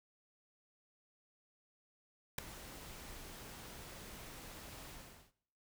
pink noise with ADSR envelope, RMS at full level -32 dBFS, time 2.38-5.32 s, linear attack 5 ms, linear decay 4 ms, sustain -19 dB, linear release 420 ms, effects noise-tail reverb RT60 0.7 s tail -20 dB re dry

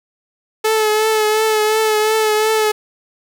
sawtooth tone with vibrato, 432.9 Hz, A4, 28 cents flat, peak -9 dBFS, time 0.64-2.72 s, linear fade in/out 10 ms, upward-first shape triangle, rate 2.8 Hz, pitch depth 35 cents each way, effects 7-bit

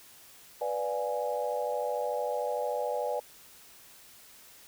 sine chord, B diminished seventh, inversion none, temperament equal, 493.9 / 587.3 / 698.5 / 830.6 Hz, B4 / D5 / F5 / Ab5, 0 / 0 / 0 / 0 cents, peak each -33 / -33 / -39 / -35 dBFS, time 0.61-3.2 s, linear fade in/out 5 ms, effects white hiss -54 dBFS RMS until 4.67 s

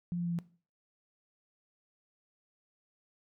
sine tone with pitch steps, 175 / 173.39 / 171.8 / 170.21 Hz, F3 / F3 / F3 / F3, +4 / -12 / -28 / -44 cents, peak -31 dBFS, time 0.12-0.388 s, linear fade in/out 0 ms, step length 67 ms, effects noise-tail reverb RT60 0.4 s tail -18 dB re dry

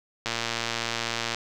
click train, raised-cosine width 0.2 ms, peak -10 dBFS, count 127, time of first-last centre 0.26-1.346 s, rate 116 Hz, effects none

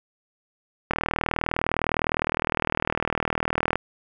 click train, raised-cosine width 0.5 ms, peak -7 dBFS, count 114, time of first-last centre 0.91-3.756 s, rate 39.7 Hz, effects none

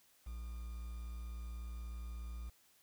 triangle tone with quantisation, 58.27 Hz, A#1, in tune, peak -40 dBFS, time 0.26-2.5 s, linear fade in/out 10 ms, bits 10, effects white hiss -69 dBFS RMS until 2.82 s

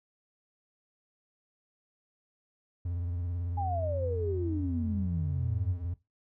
triangle tone with vibrato, 87.31 Hz, F2, in tune, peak -29 dBFS, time 2.85-5.94 s, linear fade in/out 5 ms, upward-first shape sine, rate 18 Hz, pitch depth 59 cents each way
sine exponential sweep, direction down, 830.6 to 82.41 Hz, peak -31 dBFS, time 3.57-5.85 s, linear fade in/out 10 ms
effects noise-tail reverb RT60 0.2 s tail -17 dB re dry

